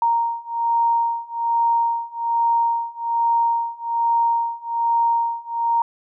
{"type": "beating tone pair", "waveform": "sine", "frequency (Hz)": [930, 931.2], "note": ["A#5", "A#5"], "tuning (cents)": [-4, -2], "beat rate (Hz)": 1.2, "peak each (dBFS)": [-21, -20], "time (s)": [0.02, 5.82], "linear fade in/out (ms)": 2, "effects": []}